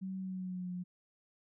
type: tone with pitch glide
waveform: sine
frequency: 189.5 to 179.49 Hz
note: F#3 to F3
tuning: +42 to +48 cents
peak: -37 dBFS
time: 0.01-0.84 s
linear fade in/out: 20 ms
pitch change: -94 cents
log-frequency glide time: 0.18-0.72 s
effects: none